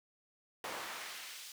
brown noise with high-pass filter sweep, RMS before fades -45 dBFS, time 0.64-1.52 s, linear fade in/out 2 ms, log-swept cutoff 660 to 4300 Hz, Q 0.78, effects none

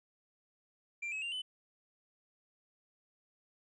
triangle tone with pitch steps, 2368 / 2567 / 2784 / 3018 Hz, D7 / E7 / F7 / F#7, +14 / -47 / -6 / +34 cents, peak -35 dBFS, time 1.02-1.42 s, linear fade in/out 10 ms, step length 100 ms, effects resampled to 22050 Hz

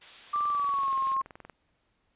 blue noise, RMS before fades -40 dBFS, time 0.01-1.15 s, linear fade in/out 10 ms
sine tone with pitch glide, 1176 to 1072.2 Hz, D6 to C6, +2 to +42 cents, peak -25 dBFS, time 0.33-1.22 s, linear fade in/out 10 ms, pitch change -160 cents, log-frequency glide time 0.48-0.95 s
click train, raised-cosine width 0.5 ms, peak -30 dBFS, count 25, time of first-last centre 0.36-1.497 s, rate 21.1 Hz
effects pink hiss -73 dBFS RMS until 2.15 s + resampled to 8000 Hz

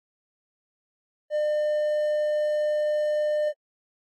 triangle tone, 602 Hz, D5, 43 cents sharp, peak -20 dBFS, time 1.3-3.53 s, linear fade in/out 50 ms, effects AAC 32 kbps

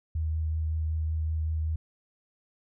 sine tone with vibrato, 79 Hz, D#2, 27 cents sharp, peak -26 dBFS, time 0.15-1.76 s, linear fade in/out 5 ms, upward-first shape sine, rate 5.3 Hz, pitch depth 13 cents each way, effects none

